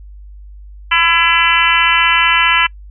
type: harmonic tone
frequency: 335.4 Hz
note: E4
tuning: 30 cents sharp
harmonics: 3 / 4 / 5 / 6 / 7 / 8 / 9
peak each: -17 / -17 / -17 / -17 / -17 / -17 / -17 dBFS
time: 0.91-2.67 s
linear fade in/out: 10 ms
effects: noise-tail reverb RT60 0.1 s tail -26 dB re dry + added 50 Hz sine -32 dBFS peak until 2.9 s